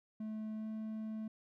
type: tone with pitch glide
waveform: triangle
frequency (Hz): 216.8 to 218.3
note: A3 to A3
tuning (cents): -25 to -13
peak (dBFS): -37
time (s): 0.2-1.28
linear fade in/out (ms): 5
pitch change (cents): +12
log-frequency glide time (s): 0.56-0.67
effects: none